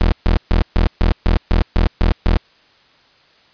30% pulse tone bursts, 41 Hz, E1, 9 cents flat, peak -8 dBFS, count 10, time 0.01-2.37 s, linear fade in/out 0 ms, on 110 ms, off 140 ms, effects white hiss -52 dBFS RMS until 3.53 s + resampled to 11025 Hz

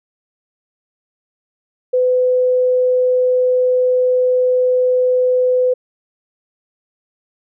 sine tone, 504 Hz, B4, 35 cents sharp, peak -11 dBFS, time 1.93-5.74 s, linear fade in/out 10 ms, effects none

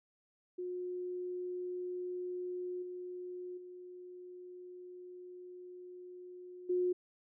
sine tone with level steps, 360.6 Hz, F#4, 45 cents flat, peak -37 / -41 / -47 / -29 dBFS, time 0.58-6.93 s, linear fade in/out 10 ms, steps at 2.82 / 3.57 / 6.69 s, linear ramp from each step 10 ms, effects none

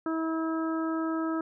harmonic tone, 323 Hz, E4, 35 cents flat, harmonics 1 / 2 / 3 / 4 / 5, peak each -28 / -38 / -41 / -36 / -44 dBFS, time 0.06-1.41 s, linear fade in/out 2 ms, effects none

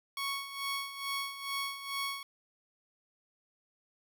15% pulse tone with tremolo, 1108.7 Hz, C#6, in tune, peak -26 dBFS, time 0.17-2.23 s, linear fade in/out 2 ms, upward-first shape sine, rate 2.3 Hz, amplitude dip 70%, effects none

